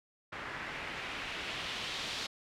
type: noise with low-pass filter sweep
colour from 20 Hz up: white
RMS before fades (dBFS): -40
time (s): 0.32-2.27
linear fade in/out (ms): 10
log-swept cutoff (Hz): 1700 to 4100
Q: 1.6
effects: none